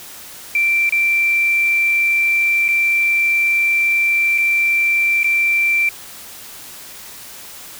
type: tone with dropouts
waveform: triangle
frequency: 2349 Hz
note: D7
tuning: in tune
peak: -9 dBFS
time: 0.55-5.89 s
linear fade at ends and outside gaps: 2 ms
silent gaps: 0.893-0.923 / 2.682-2.687 / 4.379-4.383 / 5.232-5.243 s
effects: tanh soft clip ceiling -11 dBFS + white hiss -36 dBFS RMS until 7.79 s